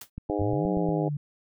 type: noise with exponential decay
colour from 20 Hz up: white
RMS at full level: -36 dBFS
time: 0.01-0.1 s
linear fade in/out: 5 ms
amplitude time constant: 19 ms
type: click train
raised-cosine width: 5 ms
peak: -23 dBFS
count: 7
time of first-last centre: 0.18-0.889 s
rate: 8.46 Hz
type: harmonic tone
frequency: 102.8 Hz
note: G#2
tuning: 17 cents flat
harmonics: 3 / 4 / 5 / 6 / 7 / 8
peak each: -29 / -31 / -33 / -35 / -36 / -37 dBFS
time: 0.29-1.09 s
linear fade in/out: 10 ms
type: exponential two-way sweep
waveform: sine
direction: up then down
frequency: 90.1 to 186.7 to 143.3 Hz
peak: -27 dBFS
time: 0.39-1.17 s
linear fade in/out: 5 ms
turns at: 0.68 s
effects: none